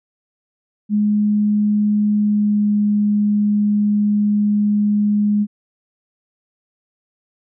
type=tone with pitch glide; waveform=sine; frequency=208.9 to 207.6 Hz; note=G#3 to G#3; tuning=+10 to 0 cents; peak=-13 dBFS; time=0.89-5.47 s; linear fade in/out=50 ms; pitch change=-10 cents; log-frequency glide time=2.16-2.72 s; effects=none